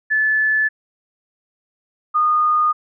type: tone pair in turn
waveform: sine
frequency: 1735 / 1226.8 Hz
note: A6 / D#6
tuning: -25 / -25 cents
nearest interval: tritone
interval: 600 cents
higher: first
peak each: -14 / -13 dBFS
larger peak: second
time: 0.1-0.69 / 2.14-2.73 s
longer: neither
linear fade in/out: 20 ms
effects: none